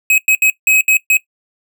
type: tone bursts at uneven times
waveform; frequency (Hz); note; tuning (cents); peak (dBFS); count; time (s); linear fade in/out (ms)
square; 2546; D#7; +39; -9; 6; 0.1-0.18 / 0.28-0.35 / 0.42-0.5 / 0.67-0.81 / 0.88-0.97 / 1.1-1.17; 2
effects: noise-tail reverb RT60 0.1 s tail -17 dB re dry